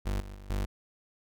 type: tone with level steps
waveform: 35% pulse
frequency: 49 Hz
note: G1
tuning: in tune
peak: -27 / -39 / -43 / -27 dBFS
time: 0.05-0.66 s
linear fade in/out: 20 ms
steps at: 0.2 / 0.35 / 0.5 s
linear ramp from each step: 2 ms
effects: none